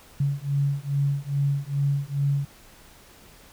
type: beating tone pair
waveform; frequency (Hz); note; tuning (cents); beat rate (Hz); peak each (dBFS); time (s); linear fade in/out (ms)
sine; 139.7 / 142.1; C#3 / C#3; +14 / +43; 2.4; -25; 0.2-2.45; 5
effects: pink hiss -51 dBFS RMS until 3.52 s